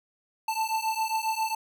square beating tone pair, 880 / 887.4 Hz, A5 / A5, 0 / +14 cents, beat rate 7.4 Hz, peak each -30 dBFS, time 0.48-1.55 s, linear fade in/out 5 ms, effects 11-bit

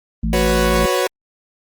harmonic tone, 55 Hz, A1, in tune, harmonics 1 / 3 / 4, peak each -19 / -23 / -22 dBFS, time 0.23-0.86 s, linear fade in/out 5 ms
sawtooth chord, F# suspended fourth, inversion none, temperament equal, 370 / 493.9 / 554.4 Hz, F#4 / B4 / C#5, 0 / 0 / 0 cents, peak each -16 dBFS, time 0.33-1.07 s, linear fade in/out 2 ms
effects Opus 24 kbps

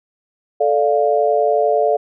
sine chord, D minor, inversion second, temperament equal with one note detuned, 438.5 / 587.3 / 698.5 Hz, A4 / D5 / F5, -6 / 0 / 0 cents, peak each -17 dBFS, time 0.6-1.97 s, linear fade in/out 10 ms, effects none

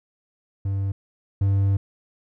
triangle tone pair in turn, 98 / 98.4 Hz, G2 / G2, 0 / +7 cents, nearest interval unison, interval 7 cents, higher second, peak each -20 / -15 dBFS, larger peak second, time 0.65-0.92 / 1.41-1.77 s, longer second, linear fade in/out 5 ms, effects none

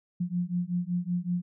sine beating tone pair, 174.2 / 179.5 Hz, F3 / F3, -4 / +48 cents, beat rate 5.3 Hz, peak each -30 dBFS, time 0.2-1.42 s, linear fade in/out 10 ms, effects none

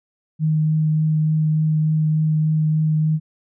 sine tone with vibrato, 155.56 Hz, D#3, in tune, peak -15 dBFS, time 0.39-3.2 s, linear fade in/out 50 ms, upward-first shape triangle, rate 3.4 Hz, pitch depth 11 cents each way, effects none

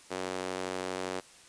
sawtooth tone with high-pass filter, 92.5 Hz, F#2, in tune, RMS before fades -36 dBFS, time 0.1-1.21 s, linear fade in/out 20 ms, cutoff 400 Hz, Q 1.2, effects white hiss -55 dBFS RMS until 1.48 s + resampled to 22050 Hz

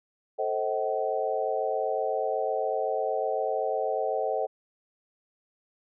sine chord, A diminished seventh, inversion none, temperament just, 440 / 528 / 633.6 / 760.3 Hz, A4 / C5 / Eb5 / Gb5, 0 / +16 / +31 / +47 cents, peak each -31 dBFS, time 0.38-4.47 s, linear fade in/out 20 ms, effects none

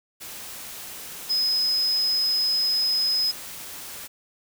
sine tone in noise, 5070 Hz, D#8, 32 cents sharp, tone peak -20 dBFS, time 1.29-3.32 s, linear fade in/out 20 ms, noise white, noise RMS -38 dBFS, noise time 0.2-4.08 s, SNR +15 dB, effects none

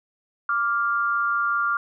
sine tone pair together, 1171.7 / 1396.9 Hz, D6 / F6, -4 / 0 cents, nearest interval minor third, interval 304 cents, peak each -24 / -22 dBFS, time 0.49-1.77 s, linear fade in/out 2 ms, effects none

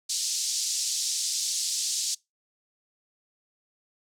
pink band-pass noise, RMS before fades -29 dBFS, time 0.09-2.15 s, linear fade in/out 10 ms, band 4600 to 8200 Hz, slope 24 dB/octave, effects noise-tail reverb RT60 0.2 s tail -24 dB re dry

